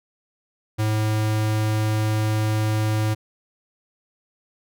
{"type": "tone", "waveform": "square", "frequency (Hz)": 108, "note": "A2", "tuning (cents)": -32, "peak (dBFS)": -20, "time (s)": [0.78, 3.15], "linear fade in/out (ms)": 20, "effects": []}